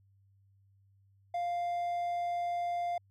triangle tone, 698.5 Hz, F5, in tune, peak -29 dBFS, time 1.34-2.98 s, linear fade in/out 5 ms, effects added 98 Hz sine -63 dBFS peak until 3.1 s

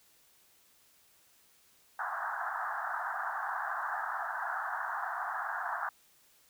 white band-pass noise, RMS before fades -36 dBFS, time 1.99-5.89 s, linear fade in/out 2 ms, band 680 to 1700 Hz, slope 96 dB/octave, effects white hiss -65 dBFS RMS until 6.49 s

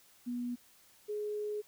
sine tone pair in turn, 243.2 / 419.6 Hz, B3 / G#4, -26 / +18 cents, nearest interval major sixth, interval 944 cents, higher second, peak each -34 / -34 dBFS, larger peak neither, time 0.26-0.56 / 1.08-1.62 s, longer second, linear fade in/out 20 ms, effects white hiss -63 dBFS RMS until 1.67 s

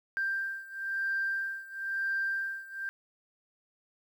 sine beating tone pair, 1579 / 1580 Hz, G6 / G6, +12 / +13 cents, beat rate 1 Hz, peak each -32 / -34 dBFS, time 0.17-2.89 s, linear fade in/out 0 ms, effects tanh soft clip ceiling -23 dBFS + 10-bit

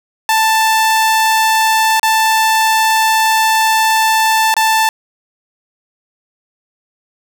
sawtooth tone with dropouts, 883 Hz, A5, 6 cents sharp, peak -6 dBFS, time 0.29-4.89 s, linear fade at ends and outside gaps 1 ms, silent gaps 1.996-2.03 / 4.541-4.566 s, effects none

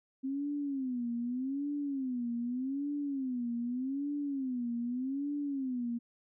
sine tone with vibrato, 261.6 Hz, C4, in tune, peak -32 dBFS, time 0.23-5.99 s, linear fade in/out 20 ms, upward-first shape sine, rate 0.83 Hz, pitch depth 180 cents each way, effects none

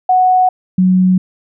sine tone pair in turn, 739 / 184.75 Hz, F#5 / F#3, -2 / -2 cents, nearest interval 2 octaves, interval 2400 cents, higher first, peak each -7 dBFS, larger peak neither, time 0.09-0.49 / 0.78-1.18 s, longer neither, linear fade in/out 5 ms, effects none

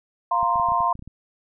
sine chord, F suspended fourth, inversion none, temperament equal, 698.5 / 932.3 / 1046.5 Hz, F5 / Bb5 / C6, 0 / 0 / 0 cents, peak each -25 / -23 / -21 dBFS, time 0.31-0.93 s, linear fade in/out 5 ms
clicks, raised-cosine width 5 ms, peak -27 dBFS, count 10, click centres 0.43 / 0.558 / 0.598 / 0.687 / 0.72 / 0.805 / 0.954 / 0.993 / 1.024 / 1.076 s
effects none

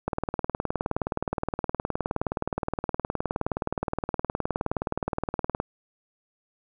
click train, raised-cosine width 1 ms, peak -12 dBFS, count 107, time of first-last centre 0.08-5.601 s, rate 19.2 Hz, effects none

